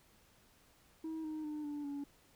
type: tone with pitch steps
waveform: sine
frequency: 319.7 / 310.4 / 301.4 / 292.7 / 284.2 Hz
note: D#4 / D#4 / D4 / D4 / C#4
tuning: +47 / -4 / +45 / -6 / +43 cents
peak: -36 dBFS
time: 1.04-2.04 s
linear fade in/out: 5 ms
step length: 200 ms
effects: tanh soft clip ceiling -38 dBFS + pink hiss -67 dBFS RMS until 2.35 s